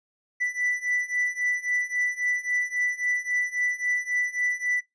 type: beating tone pair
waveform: triangle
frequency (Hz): 1975.5 / 1979.2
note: B6 / B6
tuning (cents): 0 / +3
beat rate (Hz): 3.7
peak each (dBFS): -27 / -25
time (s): 0.4-4.81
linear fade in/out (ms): 20
effects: noise-tail reverb RT60 0.2 s tail -23 dB re dry + resampled to 22050 Hz